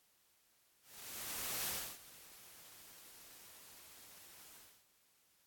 white noise with ADSR envelope, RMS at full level -39 dBFS, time 0.82-4.86 s, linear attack 850 ms, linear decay 310 ms, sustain -19 dB, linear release 300 ms, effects white hiss -73 dBFS RMS until 5.46 s + AAC 64 kbps

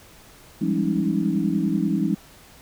sine tone cluster, 170.3 / 196.5 / 207 / 276.2 / 316.3 Hz, F3 / G3 / G#3 / C#4 / D#4, -43 / +4 / -5 / -6 / +29 cents, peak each -26 dBFS, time 0.61-2.15 s, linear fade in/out 10 ms, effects pink hiss -49 dBFS RMS until 2.61 s

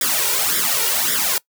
white noise with flanger, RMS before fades -19 dBFS, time 0.01-1.38 s, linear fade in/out 2 ms, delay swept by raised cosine 0.56 to 2.16 ms, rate 1.8 Hz, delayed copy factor +0.8, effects noise-tail reverb RT60 0.1 s tail -22 dB re dry + high-pass 200 Hz 12 dB/octave

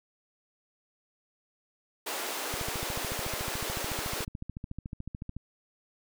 pink high-pass noise, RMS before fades -35 dBFS, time 2.06-4.25 s, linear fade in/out 10 ms, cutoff 340 Hz, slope 24 dB/octave
click train, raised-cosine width 5 ms, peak -25 dBFS, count 40, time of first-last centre 2.54-5.366 s, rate 13.8 Hz
effects none

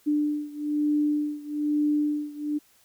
sine beating tone pair, 296.6 / 297.7 Hz, D4 / D4, +17 / +24 cents, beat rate 1.1 Hz, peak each -25 / -27 dBFS, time 0.06-2.59 s, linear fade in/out 20 ms, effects white hiss -61 dBFS RMS until 2.84 s

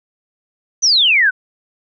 sine exponential sweep, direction down, 6200 to 1455 Hz, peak -9 dBFS, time 0.82-1.31 s, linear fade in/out 20 ms, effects none

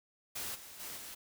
white noise with level steps, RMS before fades -40 / -51 / -44 / -47 dBFS, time 0.35-1.15 s, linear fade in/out 10 ms, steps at 0.54 / 0.79 / 0.96 s, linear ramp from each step 20 ms, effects none

